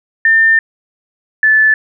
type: tone pair in turn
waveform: sine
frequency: 1800 / 1743.7 Hz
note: A6 / A6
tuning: +39 / -16 cents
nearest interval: minor second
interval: 55 cents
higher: first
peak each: -6 dBFS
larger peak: neither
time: 0.25-0.59 / 1.43-1.74 s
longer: first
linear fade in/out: 2 ms
effects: none